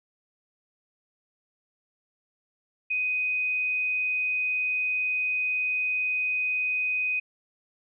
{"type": "tone", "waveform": "sine", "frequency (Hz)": 2501, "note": "D#7", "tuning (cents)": 8, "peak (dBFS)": -24, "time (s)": [2.9, 7.2], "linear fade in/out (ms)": 10, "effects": []}